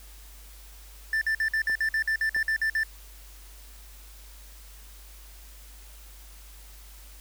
triangle tone bursts, 1772 Hz, A6, 12 cents sharp, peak -21 dBFS, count 13, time 1.13-2.834 s, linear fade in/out 2 ms, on 84 ms, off 51 ms
clicks, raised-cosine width 1 ms, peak -29 dBFS, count 2, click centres 1.698 / 2.364 s
effects added 50 Hz sine -46 dBFS peak until 7.2 s + white hiss -52 dBFS RMS until 7.2 s

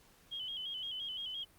sine tone with vibrato, 3136 Hz, G7, in tune, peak -38 dBFS, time 0.31-1.45 s, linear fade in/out 20 ms, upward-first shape square, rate 5.8 Hz, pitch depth 63 cents each way, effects pink hiss -64 dBFS RMS until 1.58 s + Opus 48 kbps

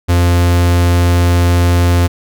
45% pulse tone, 87.31 Hz, F2, in tune, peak -8 dBFS, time 0.08-2.08 s, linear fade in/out 20 ms, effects none

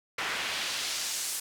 pink noise with band-pass filter sweep, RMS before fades -33 dBFS, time 0.18-1.4 s, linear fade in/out 5 ms, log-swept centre 1800 to 9200 Hz, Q 0.97, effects none

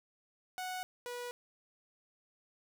sawtooth tone pair in turn, 738 / 487.2 Hz, F#5 / B4, -5 / -24 cents, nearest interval perfect fifth, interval 719 cents, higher first, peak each -34 / -36 dBFS, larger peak first, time 0.58-0.83 / 1.06-1.31 s, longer neither, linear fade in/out 0 ms, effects none

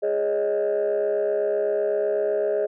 sine chord, Ab suspended fourth, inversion none, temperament equal, 415.3 / 554.4 / 622.3 Hz, Ab4 / Db5 / Eb5, 0 / 0 / 0 cents, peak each -22 / -26 / -23 dBFS, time 0.02-2.67 s, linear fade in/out 20 ms, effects tanh soft clip ceiling -16 dBFS

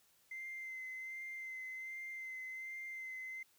triangle tone with vibrato, 2073 Hz, C7, 17 cents flat, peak -40 dBFS, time 0.31-3.43 s, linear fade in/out 5 ms, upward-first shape sine, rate 1.3 Hz, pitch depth 21 cents each way, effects tanh soft clip ceiling -40 dBFS + white hiss -71 dBFS RMS until 3.58 s

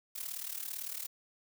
blue noise with amplitude modulation, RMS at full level -37 dBFS, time 0.15-1.07 s, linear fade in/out 10 ms, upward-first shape sine, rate 37.8 Hz, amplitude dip 80%, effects none

